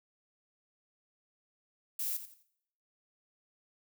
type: noise with echo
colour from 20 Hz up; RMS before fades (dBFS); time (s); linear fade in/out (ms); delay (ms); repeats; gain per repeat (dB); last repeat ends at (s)
violet; -35; 1.99-2.17; 5; 86; 3; -11; 2.428
effects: noise-tail reverb RT60 0.7 s tail -19 dB re dry